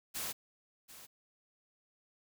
white noise with echo, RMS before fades -39 dBFS, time 0.14-0.33 s, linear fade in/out 20 ms, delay 740 ms, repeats 1, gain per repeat -14 dB, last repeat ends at 1.07 s, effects none

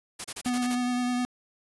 white noise bursts, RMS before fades -35 dBFS, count 7, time 0.19-0.755 s, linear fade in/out 10 ms, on 55 ms, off 30 ms
square tone with vibrato, 246.9 Hz, B3, in tune, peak -26 dBFS, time 0.46-1.25 s, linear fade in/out 0 ms, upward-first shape sine, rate 9.7 Hz, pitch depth 15 cents each way
effects resampled to 24000 Hz

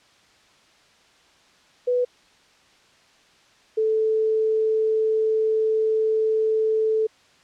sine tone pair in turn, 493.9 / 438.4 Hz, B4 / A4, 0 / -6 cents, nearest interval major second, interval 206 cents, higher first, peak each -18 dBFS, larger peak neither, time 1.87-2.05 / 3.77-7.07 s, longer second, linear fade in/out 10 ms, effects white hiss -56 dBFS RMS until 7.43 s + low-pass 5000 Hz 12 dB/octave

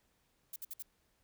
violet noise bursts, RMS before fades -43 dBFS, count 4, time 0.53-0.825 s, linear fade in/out 5 ms, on 31 ms, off 57 ms, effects pink hiss -75 dBFS RMS until 1.23 s

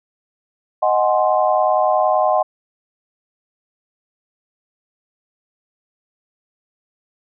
sine chord, Ab dominant seventh, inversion second, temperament equal, 622.3 / 740 / 830.6 / 1046.5 Hz, Eb5 / Gb5 / Ab5 / C6, 0 / 0 / 0 / 0 cents, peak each -17 / -17 / -22 / -21 dBFS, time 0.82-2.43 s, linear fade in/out 10 ms, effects none

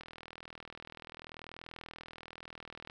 click train, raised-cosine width 0.3 ms, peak -30 dBFS, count 118, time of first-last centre 0.01-2.899 s, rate 40.5 Hz, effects none

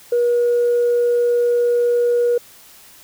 sine tone, 480.2 Hz, B4, 49 cents flat, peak -12 dBFS, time 0.12-2.38 s, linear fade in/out 5 ms, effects tanh soft clip ceiling -10 dBFS + white hiss -45 dBFS RMS until 3.03 s

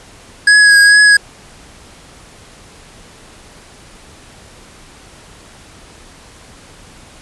square tone with vibrato, 1661.2 Hz, G#6, in tune, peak -5 dBFS, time 0.47-1.17 s, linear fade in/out 5 ms, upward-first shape triangle, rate 2.3 Hz, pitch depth 28 cents each way, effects pink hiss -40 dBFS RMS until 7.21 s + resampled to 24000 Hz

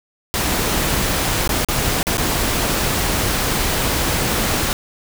pink noise with dropouts, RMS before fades -19 dBFS, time 0.34-4.73 s, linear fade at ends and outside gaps 0 ms, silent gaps 1.476-1.492 / 1.647-1.686 / 2.029-2.069 / 2.171-2.181 s, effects none

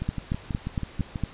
two click trains, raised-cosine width 5 ms, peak -17 / -13 dBFS, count 8 / 6, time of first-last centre 0.02-1.158 / 0.09-1.237 s, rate 6.15 / 4.36 Hz, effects pink hiss -46 dBFS RMS until 1.33 s + resampled to 8000 Hz

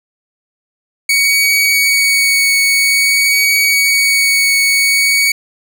sawtooth tone with vibrato, 2240 Hz, C#7, 18 cents sharp, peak -6 dBFS, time 1.09-5.32 s, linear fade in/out 5 ms, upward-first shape triangle, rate 0.5 Hz, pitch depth 13 cents each way, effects none

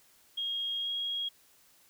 sine tone with pitch glide, 3262 to 3287 Hz, G#7 to G#7, -32 to -19 cents, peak -31 dBFS, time 0.37-1.29 s, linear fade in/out 10 ms, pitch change +13 cents, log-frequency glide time 0.81-0.89 s, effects white hiss -63 dBFS RMS until 1.89 s

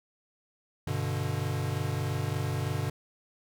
square chord, G major, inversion none, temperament equal, 98 / 123.47 / 146.83 Hz, G2 / B2 / D3, 0 / 0 / 0 cents, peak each -34 dBFS, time 0.87-2.9 s, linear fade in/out 5 ms, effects none

